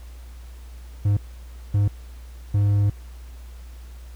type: tone bursts at uneven times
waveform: triangle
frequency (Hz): 101.9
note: G#2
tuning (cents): -32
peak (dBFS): -14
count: 3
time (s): 1.05-1.17 / 1.74-1.88 / 2.54-2.9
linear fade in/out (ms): 5
effects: added 60 Hz sine -37 dBFS peak until 4.15 s + pink hiss -53 dBFS RMS until 4.15 s